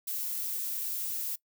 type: noise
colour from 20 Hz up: violet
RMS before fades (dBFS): -34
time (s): 0.07-1.36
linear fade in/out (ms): 10
effects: noise-tail reverb RT60 0.1 s tail -22 dB re dry